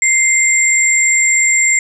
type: tone pair together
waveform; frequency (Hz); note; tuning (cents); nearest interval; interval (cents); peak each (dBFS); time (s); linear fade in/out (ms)
sine; 2093 / 7416; C7 / A#8; 0 / -10; octave + minor seventh; 2190; -12; 0.02-1.79; 2
effects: none